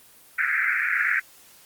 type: band-pass noise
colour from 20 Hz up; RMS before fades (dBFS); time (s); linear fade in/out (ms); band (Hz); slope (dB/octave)
pink; -23; 0.38-1.2; 10; 1400 to 2300; 96
effects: white hiss -52 dBFS RMS until 1.65 s + Opus 24 kbps